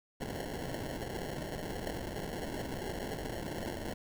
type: noise with sample-and-hold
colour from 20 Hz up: white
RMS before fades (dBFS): -39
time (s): 0.2-3.94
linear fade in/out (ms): 10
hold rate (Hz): 1225
effects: none